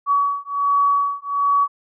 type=beating tone pair; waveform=sine; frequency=1132 / 1133.3 Hz; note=C#6 / C#6; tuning=+36 / +38 cents; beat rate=1.3 Hz; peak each=-19 dBFS; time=0.06-1.68 s; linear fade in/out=50 ms; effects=none